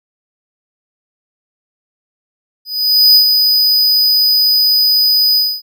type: tone with ADSR envelope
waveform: square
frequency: 4978 Hz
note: D#8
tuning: in tune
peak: -4 dBFS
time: 2.65-5.62 s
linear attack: 500 ms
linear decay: 92 ms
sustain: -5 dB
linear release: 250 ms
effects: none